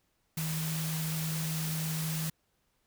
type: tone in noise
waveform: sine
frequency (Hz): 159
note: D#3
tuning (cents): +38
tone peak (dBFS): -32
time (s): 0.37-2.3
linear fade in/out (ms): 5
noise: white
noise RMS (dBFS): -38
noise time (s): 0.37-2.3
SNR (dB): +3
effects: pink hiss -75 dBFS RMS until 2.86 s